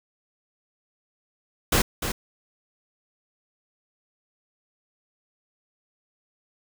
pink noise with echo, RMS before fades -20 dBFS, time 1.72-1.82 s, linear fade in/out 5 ms, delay 300 ms, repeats 1, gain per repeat -8 dB, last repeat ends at 2.12 s, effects none

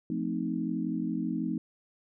sine chord, F dominant seventh, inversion none, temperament equal with one note detuned, 174.61 / 220 / 258.9 / 311.1 Hz, F3 / A3 / C4 / Eb4, 0 / 0 / -18 / 0 cents, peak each -35 / -34 / -34 / -34 dBFS, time 0.1-1.58 s, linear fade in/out 2 ms, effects none

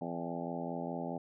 harmonic tone with a mistuned harmonic, 84.8 Hz, E2, 50 cents sharp, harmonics 2 / 3 / 4 / 5 / 6 / 7 / 8 / 9 / 10, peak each -42 / -41 / -46 / -46 / -48 / -44 / -46 / -45 / -49 dBFS, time 0.01-1.18 s, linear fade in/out 5 ms, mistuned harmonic 9, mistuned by +39 cents, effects none

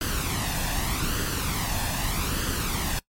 pink noise with flanger, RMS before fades -27 dBFS, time 0.01-2.99 s, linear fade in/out 2 ms, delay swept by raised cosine 0.64 to 1.17 ms, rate 0.82 Hz, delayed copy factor +0.55, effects noise-tail reverb RT60 0.1 s tail -22 dB re dry + MP3 64 kbps

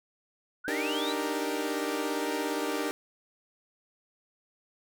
sine linear sweep, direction up, 1396.9 to 4061 Hz, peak -34 dBFS, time 0.64-1.13 s, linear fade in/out 10 ms
sawtooth chord, Eb major seventh, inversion third, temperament equal, 293.7 / 311.1 / 392 / 466.2 Hz, D4 / Eb4 / G4 / Bb4, 0 / 0 / 0 / 0 cents, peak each -30 / -32 / -31 / -31 dBFS, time 0.68-2.91 s, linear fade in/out 0 ms
effects none

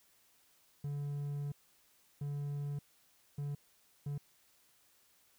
triangle tone bursts at uneven times, 143.7 Hz, D3, 37 cents flat, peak -34 dBFS, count 4, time 0.84-1.52 / 2.21-2.79 / 3.38-3.55 / 4.06-4.18 s, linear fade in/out 5 ms, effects white hiss -69 dBFS RMS until 5.38 s

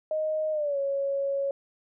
sine tone with pitch glide, 622 to 554.1 Hz, D#5 to C#5, -1 to -1 cents, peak -25 dBFS, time 0.11-1.51 s, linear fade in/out 2 ms, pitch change -200 cents, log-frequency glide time 0.52-0.78 s, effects none

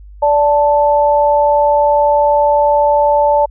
sine tone pair together, 582.7 / 880 Hz, D5 / A5, -14 / 0 cents, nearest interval perfect fifth, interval 714 cents, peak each -11 dBFS, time 0.22-3.46 s, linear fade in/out 10 ms, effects added 50 Hz sine -33 dBFS peak until 3.5 s

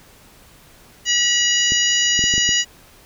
harmonic tone, 969 Hz, B5, 33 cents flat, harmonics 2 / 3 / 4 / 5 / 6 / 7, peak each -22 / -18 / -30 / -26 / -25 / -21 dBFS, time 1.05-2.65 s, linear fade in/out 50 ms
clicks, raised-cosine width 3 ms, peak -15 dBFS, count 6, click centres 1.721 / 2.192 / 2.24 / 2.339 / 2.38 / 2.491 s
effects pink hiss -48 dBFS RMS until 3.05 s

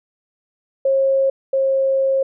sine tone pair in turn, 540 / 537.5 Hz, C#5 / C5, -45 / +47 cents, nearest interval unison, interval 8 cents, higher first, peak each -13 / -14 dBFS, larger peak first, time 0.85-1.3 / 1.53-2.23 s, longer second, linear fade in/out 5 ms, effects none

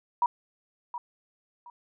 sine tone with echo, 961 Hz, B5, 48 cents flat, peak -20 dBFS, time 0.22-0.26 s, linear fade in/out 2 ms, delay 720 ms, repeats 2, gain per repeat -12 dB, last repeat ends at 1.7 s, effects none

